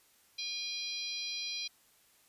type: harmonic tone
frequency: 811 Hz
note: G#5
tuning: 41 cents flat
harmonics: 3 / 4 / 5 / 6 / 7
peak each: -43 / -44 / -39 / -43 / -46 dBFS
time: 0.38-1.68 s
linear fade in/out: 10 ms
effects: white hiss -66 dBFS RMS until 2.28 s + resampled to 32000 Hz